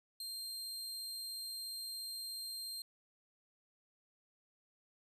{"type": "tone", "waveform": "sawtooth", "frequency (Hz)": 4181, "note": "C8", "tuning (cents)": -2, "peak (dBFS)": -39, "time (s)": [0.2, 2.82], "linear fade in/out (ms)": 2, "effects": ["resampled to 32000 Hz"]}